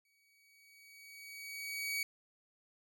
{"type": "tone with exponential growth", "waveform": "sawtooth", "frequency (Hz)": 2261, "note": "C#7", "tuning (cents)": 34, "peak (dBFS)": -30, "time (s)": [0.05, 2.03], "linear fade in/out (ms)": 2, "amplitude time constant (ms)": 430, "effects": []}